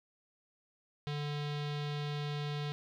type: tone with low-pass filter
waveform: square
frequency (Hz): 146.83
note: D3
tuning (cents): 0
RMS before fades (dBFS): -37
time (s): 1.07-2.72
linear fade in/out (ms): 0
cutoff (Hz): 3800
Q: 2.9
effects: 11-bit